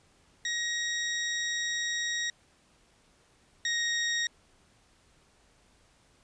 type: tone pair in turn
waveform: 20% pulse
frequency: 1888 / 1873.9 Hz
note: A#6 / A#6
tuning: +22 / +9 cents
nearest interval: unison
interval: 13 cents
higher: first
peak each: -24 / -22 dBFS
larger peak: second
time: 0.45-2.3 / 3.65-4.27 s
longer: first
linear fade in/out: 2 ms
effects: pink hiss -64 dBFS RMS until 6.23 s + resampled to 22050 Hz